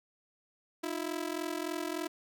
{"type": "ring-modulated tone", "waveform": "sawtooth", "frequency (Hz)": 329.6, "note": "E4", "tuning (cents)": 0, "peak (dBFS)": -27, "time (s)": [0.83, 2.08], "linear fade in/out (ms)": 10, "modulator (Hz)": 21.7, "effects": []}